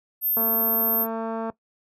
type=tone; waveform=sine; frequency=13290 Hz; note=G#9; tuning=in tune; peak=-21 dBFS; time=0.21-1.07 s; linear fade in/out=50 ms
type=click train; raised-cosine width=1 ms; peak=-17 dBFS; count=255; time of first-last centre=0.37-1.499 s; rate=225 Hz
effects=noise-tail reverb RT60 0.1 s tail -19 dB re dry + high-pass 100 Hz 12 dB/octave